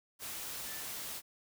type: tone in noise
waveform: sine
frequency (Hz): 1760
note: A6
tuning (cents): 0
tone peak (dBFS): -51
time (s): 0.63-0.85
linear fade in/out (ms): 50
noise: white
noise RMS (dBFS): -42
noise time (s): 0.19-1.22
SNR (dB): -12
effects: none